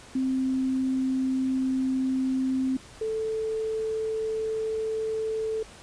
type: tone pair in turn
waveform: sine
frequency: 261.7 / 440.1 Hz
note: C4 / A4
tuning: 0 / 0 cents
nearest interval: major sixth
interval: 900 cents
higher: second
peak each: -23 / -26 dBFS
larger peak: first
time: 0.15-2.77 / 3.01-5.63 s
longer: neither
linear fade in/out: 5 ms
effects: pink hiss -48 dBFS RMS until 5.82 s + resampled to 22050 Hz